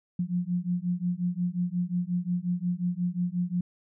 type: beating tone pair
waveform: sine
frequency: 174.61 / 180.21 Hz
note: F3 / F#3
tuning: 0 / -45 cents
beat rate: 5.6 Hz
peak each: -29 dBFS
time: 0.19-3.61 s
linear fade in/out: 5 ms
effects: none